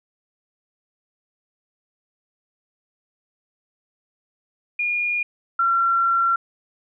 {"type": "tone pair in turn", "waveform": "sine", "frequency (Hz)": [2430, 1363.8], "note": ["D#7", "F6"], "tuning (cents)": [-42, -42], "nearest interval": "minor seventh", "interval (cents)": 1000, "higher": "first", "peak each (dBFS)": [-20, -16], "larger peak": "second", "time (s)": [[4.79, 5.23], [5.59, 6.36]], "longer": "second", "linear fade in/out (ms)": 5, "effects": []}